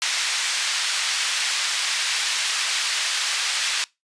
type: band-pass noise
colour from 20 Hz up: white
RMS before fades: -24 dBFS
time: 0.02-3.84 s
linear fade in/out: 0 ms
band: 1500 to 5200 Hz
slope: 12 dB/octave
effects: noise-tail reverb RT60 0.2 s tail -22 dB re dry + resampled to 22050 Hz